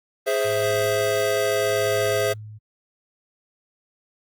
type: chord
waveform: square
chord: Ab augmented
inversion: none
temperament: equal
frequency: 415.3 / 523.3 / 659.3 Hz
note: Ab4 / C5 / E5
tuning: 0 / 0 / 0 cents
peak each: -25 dBFS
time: 0.26-2.34 s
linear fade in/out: 20 ms
type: tone with tremolo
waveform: sine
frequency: 107 Hz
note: A2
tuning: 48 cents flat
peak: -31 dBFS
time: 0.44-2.59 s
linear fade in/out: 20 ms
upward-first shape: sine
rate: 0.76 Hz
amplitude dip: 65%
effects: Opus 32 kbps